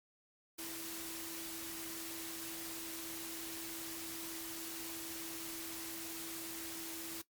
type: tone in noise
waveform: sine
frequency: 329.6 Hz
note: E4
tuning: in tune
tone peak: -48 dBFS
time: 0.58-7.22 s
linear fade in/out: 10 ms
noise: white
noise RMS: -45 dBFS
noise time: 0.58-7.22 s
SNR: -6 dB
effects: noise-tail reverb RT60 0.1 s tail -18 dB re dry + MP3 96 kbps